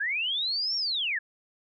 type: linear two-way sweep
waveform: sine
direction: up then down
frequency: 1567 to 5588 to 1631 Hz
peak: -26 dBFS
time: 0-1.19 s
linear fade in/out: 10 ms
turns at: 0.76 s
effects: none